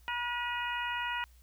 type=harmonic tone with a mistuned harmonic; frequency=481.3 Hz; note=B4; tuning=45 cents flat; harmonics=2 / 3 / 4 / 5 / 6; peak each=-36 / -38 / -39 / -40 / -41 dBFS; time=0.08-1.24 s; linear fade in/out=0 ms; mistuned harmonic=5; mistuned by=+51 cents; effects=added 60 Hz sine -56 dBFS peak until 1.42 s + white hiss -67 dBFS RMS until 1.42 s